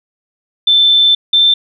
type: tone pair in turn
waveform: sine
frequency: 3538 / 3558 Hz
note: A7 / A7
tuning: +9 / +19 cents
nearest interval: unison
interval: 10 cents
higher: second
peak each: -6 dBFS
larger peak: neither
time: 0.67-1.15 / 1.33-1.54 s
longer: first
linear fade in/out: 5 ms
effects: none